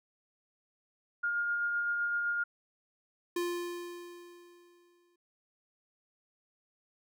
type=tone with tremolo; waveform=sine; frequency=1416 Hz; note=F6; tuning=23 cents sharp; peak=-28 dBFS; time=1.23-2.44 s; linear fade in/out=10 ms; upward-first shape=sine; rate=7.8 Hz; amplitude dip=25%
type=tone with exponential decay; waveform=square; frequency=349.2 Hz; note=F4; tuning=in tune; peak=-30 dBFS; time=3.36-5.16 s; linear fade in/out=5 ms; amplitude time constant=390 ms
effects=none